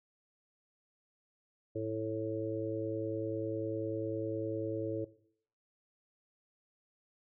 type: harmonic tone with a mistuned harmonic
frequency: 110 Hz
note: A2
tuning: in tune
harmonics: 1 / 3 / 4 / 5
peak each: -41 / -38 / -38 / -40 dBFS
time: 1.75-5.05 s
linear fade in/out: 10 ms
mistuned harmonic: 1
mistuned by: -21 cents
effects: noise-tail reverb RT60 0.6 s tail -17 dB re dry